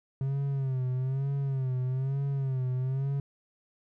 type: tone with vibrato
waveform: triangle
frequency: 133.2 Hz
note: C3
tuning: 31 cents sharp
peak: -25 dBFS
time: 0.21-3.2 s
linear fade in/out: 2 ms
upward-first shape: sine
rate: 1.1 Hz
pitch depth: 82 cents each way
effects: none